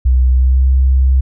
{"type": "tone with pitch glide", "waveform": "sine", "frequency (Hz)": [63.4, 65.48], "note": ["B1", "C2"], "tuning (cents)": [46, 2], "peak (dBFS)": -7, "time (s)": [0.05, 1.21], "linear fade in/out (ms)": 10, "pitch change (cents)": 56, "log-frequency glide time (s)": [0.3, 0.66], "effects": []}